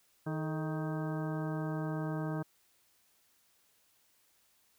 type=harmonic tone with a mistuned harmonic; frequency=156.8 Hz; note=D#3; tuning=14 cents sharp; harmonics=1 / 2 / 3 / 4 / 5 / 6 / 7 / 8 / 10; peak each=-35 / -39 / -45 / -44 / -49 / -49 / -52 / -50 / -49 dBFS; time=0.26-2.43 s; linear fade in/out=10 ms; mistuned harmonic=3; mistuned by=-98 cents; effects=white hiss -70 dBFS RMS until 4.78 s